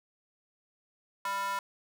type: tone with high-pass filter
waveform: square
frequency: 197.9 Hz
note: G3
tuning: 17 cents sharp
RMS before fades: -33 dBFS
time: 1.25-1.59 s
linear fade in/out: 2 ms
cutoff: 1100 Hz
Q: 7.3
effects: none